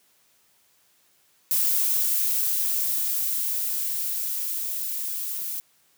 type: noise with level ramp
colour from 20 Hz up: violet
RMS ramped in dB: -22 to -31 dBFS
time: 1.51-5.6 s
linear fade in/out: 0 ms
effects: white hiss -63 dBFS RMS until 5.97 s + high-pass 80 Hz 12 dB/octave